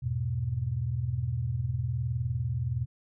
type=chord; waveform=sine; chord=E major; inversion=none; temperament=equal; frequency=82.41 / 103.83 / 123.47 Hz; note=E2 / G#2 / B2; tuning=0 / 0 / 0 cents; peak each=-35 / -35 / -29 dBFS; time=0.02-2.86 s; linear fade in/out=20 ms; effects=none